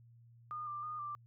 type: tone with pitch steps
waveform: sine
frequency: 1220 / 1185 / 1225 / 1179 Hz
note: D#6 / D6 / D#6 / D6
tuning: -34 / +15 / -27 / +6 cents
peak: -39 dBFS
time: 0.51-1.15 s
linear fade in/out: 0 ms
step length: 160 ms
effects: added 117 Hz sine -58 dBFS peak until 1.26 s